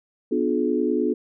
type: chord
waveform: sine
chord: B diminished seventh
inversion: none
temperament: just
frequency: 246.9 / 296.3 / 355.6 / 426.7 Hz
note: B3 / D4 / F4 / Ab4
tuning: 0 / +15 / +31 / +47 cents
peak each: -25 dBFS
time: 0.31-1.14 s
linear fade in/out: 10 ms
effects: none